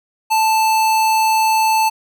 square tone, 880 Hz, A5, in tune, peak -13 dBFS, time 0.3-1.9 s, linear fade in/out 20 ms, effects none

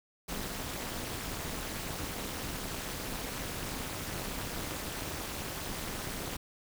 pink noise with amplitude modulation, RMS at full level -34 dBFS, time 0.28-6.37 s, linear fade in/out 10 ms, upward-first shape sine, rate 224 Hz, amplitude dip 95%, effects none

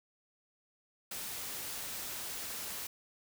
white noise, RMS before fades -41 dBFS, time 1.11-2.87 s, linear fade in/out 5 ms, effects none

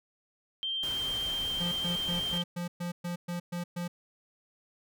sine tone, 3154 Hz, G7, 10 cents sharp, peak -30 dBFS, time 0.63-2.42 s, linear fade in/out 0 ms
pink noise, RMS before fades -42 dBFS, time 0.83-2.38 s, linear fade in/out 2 ms
square tone bursts, 174.61 Hz, F3, in tune, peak -33 dBFS, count 10, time 1.6-3.88 s, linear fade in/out 10 ms, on 120 ms, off 120 ms
effects none

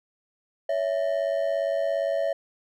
triangle ring-modulated tone, 610 Hz, D#5, 34 cents flat, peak -18 dBFS, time 0.69-2.33 s, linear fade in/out 5 ms, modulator 48.7 Hz, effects none

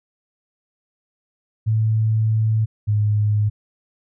sine tone pair in turn, 110 / 105.11 Hz, A2 / G#2, 0 / +21 cents, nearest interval minor second, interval 79 cents, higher first, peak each -15 dBFS, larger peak neither, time 1.66-2.66 / 2.87-3.5 s, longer first, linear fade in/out 20 ms, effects none

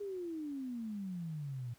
sine exponential sweep, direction down, 415.3 to 116.1 Hz, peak -38 dBFS, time 0-1.74 s, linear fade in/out 10 ms, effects pink hiss -66 dBFS RMS until 1.78 s + high-pass 60 Hz 12 dB/octave

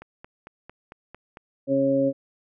click train, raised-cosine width 0.5 ms, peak -26 dBFS, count 7, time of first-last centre 0.02-1.371 s, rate 4.44 Hz
harmonic tone, 136.8 Hz, C#3, 23 cents flat, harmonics 1 / 2 / 3 / 4, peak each -33 / -22 / -33 / -21 dBFS, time 1.67-2.13 s, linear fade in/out 50 ms
effects none

